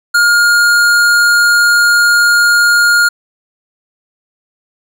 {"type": "tone with hard clipping", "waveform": "sine", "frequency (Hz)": 1419, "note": "F6", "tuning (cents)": 27, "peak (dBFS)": -8, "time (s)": [0.14, 3.09], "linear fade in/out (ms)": 10, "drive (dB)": 16, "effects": []}